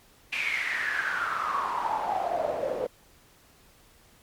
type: noise with band-pass filter sweep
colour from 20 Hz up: pink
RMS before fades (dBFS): -29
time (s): 0.32-2.87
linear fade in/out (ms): 10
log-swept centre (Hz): 2500 to 490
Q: 8.8
effects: pink hiss -58 dBFS RMS until 4.22 s + MP3 96 kbps